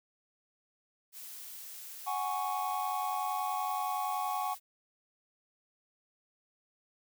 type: noise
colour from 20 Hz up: blue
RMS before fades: -46 dBFS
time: 1.12-4.6 s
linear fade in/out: 50 ms
type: chord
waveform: triangle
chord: F# suspended second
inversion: none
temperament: equal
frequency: 740 / 830.6 / 1108.7 Hz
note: F#5 / G#5 / C#6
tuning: 0 / 0 / 0 cents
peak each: -34 dBFS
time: 2.06-4.55 s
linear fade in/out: 20 ms
effects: none